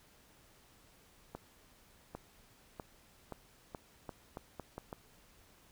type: accelerating click train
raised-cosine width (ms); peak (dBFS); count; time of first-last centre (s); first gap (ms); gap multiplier
1; -28; 10; 1.35-4.929; 800; 0.81
effects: pink hiss -64 dBFS RMS until 5.71 s